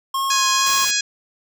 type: tone with vibrato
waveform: square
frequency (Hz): 1073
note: C6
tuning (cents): +43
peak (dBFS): -20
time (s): 0.14-0.85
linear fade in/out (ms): 5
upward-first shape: sine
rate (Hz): 2.1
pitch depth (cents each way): 20
type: harmonic tone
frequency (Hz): 830.6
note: G#5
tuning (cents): 0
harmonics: 2 / 3 / 4 / 5 / 6 / 7 / 8 / 9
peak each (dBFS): -26 / -26 / -26 / -26 / -26 / -26 / -26 / -26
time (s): 0.3-1.01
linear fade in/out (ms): 5
type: noise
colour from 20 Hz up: white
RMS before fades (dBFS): -29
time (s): 0.66-0.91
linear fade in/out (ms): 5
effects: none